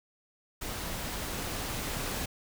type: noise with level ramp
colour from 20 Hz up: pink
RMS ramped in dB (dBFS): -37 to -34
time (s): 0.61-2.26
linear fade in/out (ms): 10
effects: none